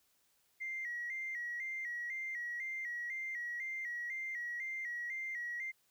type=tone with vibrato; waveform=sine; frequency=2002 Hz; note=B6; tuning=23 cents sharp; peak=-37 dBFS; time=0.6-5.72 s; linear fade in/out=20 ms; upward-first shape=square; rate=2 Hz; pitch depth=78 cents each way; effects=tanh soft clip ceiling -33 dBFS + white hiss -74 dBFS RMS until 5.9 s